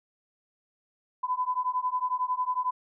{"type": "beating tone pair", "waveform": "sine", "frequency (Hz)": [1000, 1011], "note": ["B5", "B5"], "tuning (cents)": [21, 40], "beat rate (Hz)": 11, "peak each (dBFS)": -29, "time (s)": [1.23, 2.71], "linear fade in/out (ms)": 10, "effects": []}